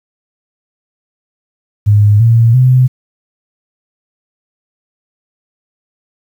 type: tone with pitch steps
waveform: sine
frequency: 103.83 / 115.21 / 127.83 Hz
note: G#2 / A#2 / C3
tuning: 0 / -20 / -40 cents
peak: -4 dBFS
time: 1.86-2.88 s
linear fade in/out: 20 ms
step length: 340 ms
effects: 7-bit